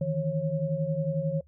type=tone cluster; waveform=sine; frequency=152.2 / 163.3 / 546 Hz; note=D#3 / E3 / C#5; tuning=-38 / -16 / -26 cents; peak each=-30 dBFS; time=0.01-1.41 s; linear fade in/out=5 ms; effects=noise-tail reverb RT60 0.1 s tail -24 dB re dry + added 75 Hz sine -55 dBFS peak until 1.47 s